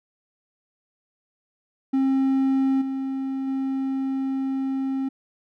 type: tone with level steps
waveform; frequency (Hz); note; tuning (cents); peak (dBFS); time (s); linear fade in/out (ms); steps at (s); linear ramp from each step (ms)
triangle; 267.6; C4; +39; -16 / -23 / -21; 1.93-5.09; 10; 2.81 / 3.47; 10
effects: none